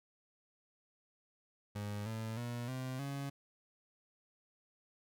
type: tone with pitch steps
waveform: 30% pulse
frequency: 103.3 / 111.36 / 120.04 / 129.4 / 139.49 Hz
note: G#2 / A2 / B2 / C3 / C#3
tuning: -9 / +21 / -49 / -19 / +11 cents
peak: -36 dBFS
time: 1.75-3.3 s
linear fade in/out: 10 ms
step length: 310 ms
effects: none